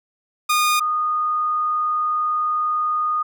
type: tone pair in turn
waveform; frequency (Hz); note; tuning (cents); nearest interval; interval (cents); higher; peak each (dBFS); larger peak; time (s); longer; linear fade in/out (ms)
sawtooth / sine; 1224 / 1231.1; D#6 / D#6; -29 / -19; unison; 10; second; -12 / -18; first; 0.49-0.8 / 0.8-3.23; second; 10
effects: none